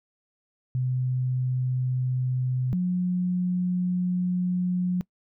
sine tone pair in turn, 127.5 / 180.31 Hz, C3 / F#3, -44 / -44 cents, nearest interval tritone, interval 600 cents, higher second, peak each -23 / -22 dBFS, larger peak second, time 0.75-2.73 / 2.73-5.01 s, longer second, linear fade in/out 0 ms, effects noise-tail reverb RT60 0.1 s tail -23 dB re dry

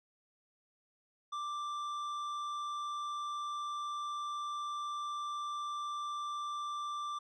sine tone with tanh clipping, 1178 Hz, D6, 5 cents sharp, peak -38 dBFS, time 1.32-7.19 s, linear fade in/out 10 ms, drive 10 dB, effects none

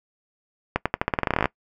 accelerating click train, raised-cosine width 0.5 ms, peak -5 dBFS, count 17, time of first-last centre 0.76-1.457 s, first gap 96 ms, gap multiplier 0.88, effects noise-tail reverb RT60 0.1 s tail -22 dB re dry

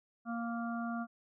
harmonic tone, 233.1 Hz, A#3, in tune, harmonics 1 / 3 / 5 / 6, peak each -36 / -42 / -45 / -45 dBFS, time 0.25-1.07 s, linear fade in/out 50 ms, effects none

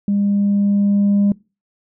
sine tone with level ramp, 201.9 Hz, G#3, 49 cents flat, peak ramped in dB -13 to -9 dBFS, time 0.08-1.32 s, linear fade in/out 2 ms, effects noise-tail reverb RT60 0.3 s tail -25 dB re dry + tanh soft clip ceiling -10 dBFS

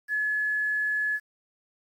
sine tone with quantisation, 1706 Hz, G#6, 46 cents sharp, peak -24 dBFS, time 0.08-1.2 s, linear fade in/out 50 ms, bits 9, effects AAC 48 kbps

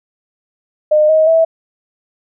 sine tone with pitch steps, 609 / 630.1 / 652 Hz, D#5 / D#5 / E5, -37 / +22 / -19 cents, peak -7 dBFS, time 0.91-1.45 s, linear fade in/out 10 ms, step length 180 ms, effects none

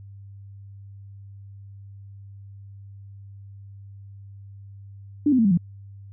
sine tone with pitch steps, 293.7 / 257.2 / 225.2 / 197.16 / 172.63 Hz, D4 / C4 / A3 / G3 / F3, 0 / -30 / +40 / +10 / -20 cents, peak -15 dBFS, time 5.26-5.575 s, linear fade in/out 5 ms, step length 63 ms, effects added 99 Hz sine -40 dBFS peak until 6.12 s

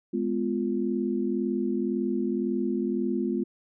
sine chord, F diminished, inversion first, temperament just, 209.5 / 251.4 / 349.2 Hz, Ab3 / Cb4 / F4, +15 / +31 / 0 cents, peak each -29 dBFS, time 0.13-3.44 s, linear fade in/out 10 ms, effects none

